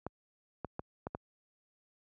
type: clicks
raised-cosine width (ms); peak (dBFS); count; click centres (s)
1; -23; 5; 0.066 / 0.647 / 0.794 / 1.069 / 1.149
effects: high-pass 60 Hz 12 dB/octave